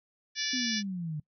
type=harmonic tone; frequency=581 Hz; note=D5; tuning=19 cents flat; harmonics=3 / 4 / 5 / 6 / 7 / 8 / 9 / 10; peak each=-37 / -40 / -41 / -37 / -40 / -39 / -35 / -37 dBFS; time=0.35-0.83 s; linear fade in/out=50 ms
type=exponential sweep; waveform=sine; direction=down; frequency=261.6 to 146.83 Hz; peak=-32 dBFS; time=0.53-1.2 s; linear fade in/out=5 ms
effects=noise-tail reverb RT60 0.1 s tail -23 dB re dry